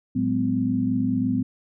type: tone cluster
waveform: sine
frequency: 111.7 / 186.5 / 209.9 / 255.5 Hz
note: A2 / F#3 / G#3 / C4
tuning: +27 / +14 / +19 / -41 cents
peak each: -29 / -29 / -28 / -22 dBFS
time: 0.15-1.43 s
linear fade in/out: 10 ms
effects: none